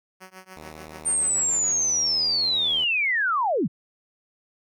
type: tone with tremolo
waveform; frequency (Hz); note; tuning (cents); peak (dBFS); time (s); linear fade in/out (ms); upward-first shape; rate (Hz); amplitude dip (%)
5% pulse; 187.1; F#3; +20; -28; 0.2-1.79; 20; triangle; 6.9; 100
type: tone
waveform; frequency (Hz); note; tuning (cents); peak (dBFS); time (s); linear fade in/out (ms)
5% pulse; 77.78; D#2; 0; -29; 0.56-2.84; 5
type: linear sweep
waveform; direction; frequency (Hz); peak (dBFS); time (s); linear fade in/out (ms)
sine; down; 8870 to 117.2; -20; 1.05-3.68; 20
effects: none